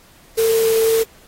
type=tone in noise; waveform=sine; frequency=449.7 Hz; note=A4; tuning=38 cents sharp; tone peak=-13 dBFS; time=0.37-1.04 s; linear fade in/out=20 ms; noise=white; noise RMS=-26 dBFS; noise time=0.37-1.04 s; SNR=+10 dB; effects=pink hiss -49 dBFS RMS until 1.27 s + AAC 48 kbps